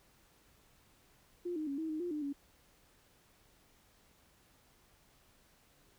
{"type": "tone with pitch steps", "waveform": "sine", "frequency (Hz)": [351.7, 309.1, 278.5, 320.3, 310.4, 351.8, 300.7, 282], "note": ["F4", "D#4", "C#4", "E4", "D#4", "F4", "D4", "C#4"], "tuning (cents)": [12, -11, 8, -50, -4, 13, 41, 30], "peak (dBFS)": -35, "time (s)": [1.45, 2.33], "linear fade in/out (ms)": 10, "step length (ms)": 110, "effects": ["pink hiss -67 dBFS RMS until 5.98 s"]}